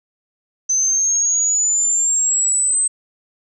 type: exponential sweep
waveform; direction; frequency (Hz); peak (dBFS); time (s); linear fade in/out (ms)
sine; up; 6120 to 8260; -14; 0.69-2.88; 10
effects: none